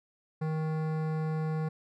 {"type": "tone with hard clipping", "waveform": "sine", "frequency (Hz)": 157.1, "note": "D#3", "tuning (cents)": 17, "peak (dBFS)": -31, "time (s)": [0.41, 1.69], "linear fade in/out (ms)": 10, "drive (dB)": 16, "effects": []}